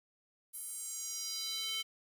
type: tone with high-pass filter sweep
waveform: square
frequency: 441 Hz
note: A4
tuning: 4 cents sharp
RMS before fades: -40 dBFS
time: 0.53-1.83 s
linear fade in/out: 20 ms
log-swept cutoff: 11000 to 2900 Hz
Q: 3.2
effects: 11-bit